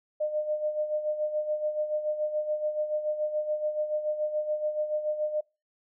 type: tone with tremolo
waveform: sine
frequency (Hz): 607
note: D#5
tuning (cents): -43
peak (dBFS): -24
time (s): 0.2-5.41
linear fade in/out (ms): 10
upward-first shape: sine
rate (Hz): 7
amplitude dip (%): 65
effects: noise-tail reverb RT60 0.3 s tail -26 dB re dry